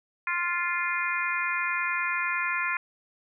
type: harmonic tone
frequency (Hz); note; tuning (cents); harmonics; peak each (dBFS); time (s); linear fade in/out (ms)
349.2; F4; 0; 3 / 4 / 5 / 6 / 7; -32 / -32 / -32 / -32 / -32; 0.27-2.77; 2
effects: none